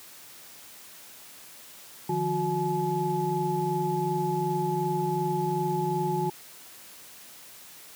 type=tone cluster; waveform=sine; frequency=150.6 / 173.3 / 363.2 / 854 Hz; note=D3 / F3 / F#4 / G#5; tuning=+44 / -13 / -32 / +48 cents; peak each=-31 / -32 / -29 / -29 dBFS; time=2.09-6.3 s; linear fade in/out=5 ms; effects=white hiss -48 dBFS RMS until 7.95 s + high-pass 100 Hz 12 dB/octave